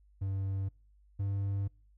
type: tone pair in turn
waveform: triangle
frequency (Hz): 97 / 99.1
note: G2 / G2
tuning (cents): -18 / +19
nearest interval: unison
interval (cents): 37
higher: second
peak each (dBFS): -29 / -28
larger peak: second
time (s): 0.21-0.69 / 1.19-1.68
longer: second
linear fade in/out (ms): 10
effects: noise-tail reverb RT60 0.4 s tail -26 dB re dry + added 50 Hz sine -60 dBFS peak until 1.97 s